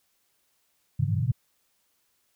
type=band-pass noise; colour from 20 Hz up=pink; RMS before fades=-25 dBFS; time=0.99-1.32 s; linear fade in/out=10 ms; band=100 to 160 Hz; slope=96 dB/octave; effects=white hiss -71 dBFS RMS until 2.35 s